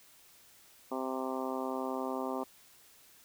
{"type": "harmonic tone", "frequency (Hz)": 130.81, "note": "C3", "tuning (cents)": 0, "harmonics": [2, 3, 4, 5, 6, 7, 8, 9], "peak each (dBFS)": [-38, -40, -41, -42, -43, -43, -44, -45], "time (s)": [0.91, 2.44], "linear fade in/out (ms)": 10, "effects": ["white hiss -60 dBFS RMS until 3.24 s"]}